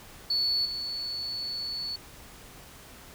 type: tone with level steps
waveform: sine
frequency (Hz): 4435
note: C#8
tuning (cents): 0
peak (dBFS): -23 / -31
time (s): 0.3-1.96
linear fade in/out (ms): 5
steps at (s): 0.65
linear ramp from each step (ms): 5
effects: tanh soft clip ceiling -19 dBFS + pink hiss -49 dBFS RMS until 3.14 s